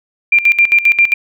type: tone with tremolo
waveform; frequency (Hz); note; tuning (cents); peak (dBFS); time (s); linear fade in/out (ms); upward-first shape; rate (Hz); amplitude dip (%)
sine; 2379; D7; +22; -5; 0.32-1.14; 5; square; 7.5; 80
effects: none